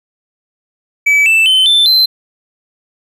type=tone with pitch steps; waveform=triangle; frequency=2294 / 2650 / 3062 / 3538 / 4087 Hz; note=D7 / E7 / G7 / A7 / C8; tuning=-41 / +9 / -41 / +9 / -41 cents; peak=-5 dBFS; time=1.06-2.06 s; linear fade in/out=10 ms; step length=200 ms; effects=none